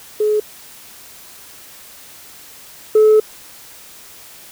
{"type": "tone pair in turn", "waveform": "sine", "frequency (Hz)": [424.5, 431.2], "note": ["G#4", "A4"], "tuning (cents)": [38, -35], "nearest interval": "unison", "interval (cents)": 27, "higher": "second", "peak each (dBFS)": [-12, -5], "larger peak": "second", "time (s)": [[0.2, 0.4], [2.95, 3.2]], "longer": "second", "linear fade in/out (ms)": 5, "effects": ["tanh soft clip ceiling -5 dBFS", "white hiss -40 dBFS RMS until 4.51 s"]}